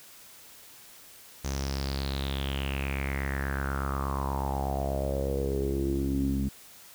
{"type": "tone with low-pass filter sweep", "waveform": "sawtooth", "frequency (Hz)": 68.3, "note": "C#2", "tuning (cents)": -25, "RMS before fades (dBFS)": -30, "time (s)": [1.44, 6.49], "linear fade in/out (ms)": 10, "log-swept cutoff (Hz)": [6400, 230], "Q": 6.7, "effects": ["white hiss -51 dBFS RMS until 6.94 s"]}